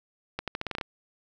accelerating click train, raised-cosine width 0.3 ms, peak -15 dBFS, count 9, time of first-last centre 0.39-0.812 s, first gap 87 ms, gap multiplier 0.85, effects none

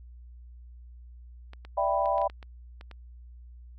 clicks, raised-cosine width 0.3 ms, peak -30 dBFS, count 9, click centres 1.534 / 1.65 / 2.058 / 2.181 / 2.216 / 2.299 / 2.428 / 2.811 / 2.913 s
sine chord, E minor seventh, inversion third, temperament equal, 587.3 / 659.3 / 784 / 987.8 Hz, D5 / E5 / G5 / B5, 0 / 0 / 0 / 0 cents, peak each -29 dBFS, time 1.77-2.28 s, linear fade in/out 10 ms
effects added 60 Hz sine -45 dBFS peak until 3.78 s

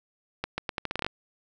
accelerating click train, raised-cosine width 0.3 ms, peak -13 dBFS, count 11, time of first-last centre 0.44-1.065 s, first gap 140 ms, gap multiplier 0.8, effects none

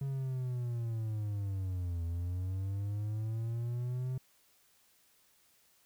triangle linear two-way sweep, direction down then up, 138.59 to 83.4 to 130.1 Hz, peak -31 dBFS, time 0.01-4.18 s, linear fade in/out 5 ms, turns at 2.04 s, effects white hiss -68 dBFS RMS until 5.85 s

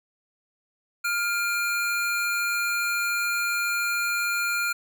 square tone pair together, 1400.8 / 2401 Hz, F6 / D7, +5 / +38 cents, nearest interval major sixth, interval 933 cents, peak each -26 / -29 dBFS, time 1.04-4.73 s, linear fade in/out 10 ms, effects none

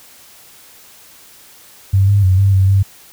sine tone with pitch steps, 97.2 / 100.8 / 93.1 / 98.2 / 95.6 / 97.6 Hz, G2 / G2 / F#2 / G2 / G2 / G2, -14 / +49 / +11 / +4 / -43 / -7 cents, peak -8 dBFS, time 1.93-2.83 s, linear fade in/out 10 ms, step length 150 ms, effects white hiss -43 dBFS RMS until 3.12 s

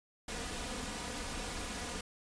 pink noise with comb filter, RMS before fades -40 dBFS, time 0.28-2.01 s, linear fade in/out 5 ms, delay 4.1 ms, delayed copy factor +0.55, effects resampled to 22050 Hz

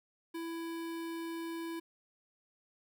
square tone with notch filter, 331.9 Hz, E4, 12 cents sharp, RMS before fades -40 dBFS, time 0.34-1.8 s, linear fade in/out 10 ms, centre 6400 Hz, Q 1.9, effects 12-bit

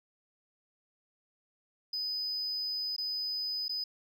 sine tone with dropouts, 5000 Hz, D#8, 8 cents sharp, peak -30 dBFS, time 1.93-3.84 s, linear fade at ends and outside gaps 5 ms, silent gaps 2.964-2.981 / 3.682-3.693 s, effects tanh soft clip ceiling -30 dBFS

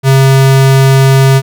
square tone, 134.5 Hz, C3, 48 cents sharp, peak -4 dBFS, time 0.03-1.42 s, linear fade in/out 50 ms, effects none

